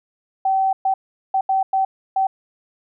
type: tone bursts at uneven times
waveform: sine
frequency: 769 Hz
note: G5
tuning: 33 cents flat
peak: -15 dBFS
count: 6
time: 0.45-0.73 / 0.85-0.94 / 1.34-1.41 / 1.49-1.63 / 1.73-1.85 / 2.16-2.27 s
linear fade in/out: 5 ms
effects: none